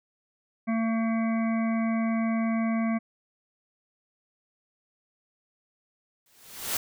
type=harmonic tone; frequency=225.7 Hz; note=A3; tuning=44 cents sharp; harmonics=1 / 3 / 5 / 7 / 9 / 10; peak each=-24 / -34 / -38 / -45 / -41 / -42 dBFS; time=0.67-2.99 s; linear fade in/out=20 ms
type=noise with exponential growth; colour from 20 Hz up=white; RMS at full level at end=-26 dBFS; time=6.26-6.77 s; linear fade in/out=2 ms; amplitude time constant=110 ms
effects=none